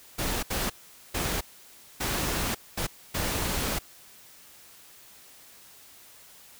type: noise bursts at uneven times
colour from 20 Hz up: pink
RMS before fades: -29 dBFS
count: 6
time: 0.18-0.43 / 0.5-0.7 / 1.14-1.41 / 2-2.55 / 2.77-2.87 / 3.14-3.79 s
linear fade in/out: 10 ms
effects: white hiss -52 dBFS RMS until 6.59 s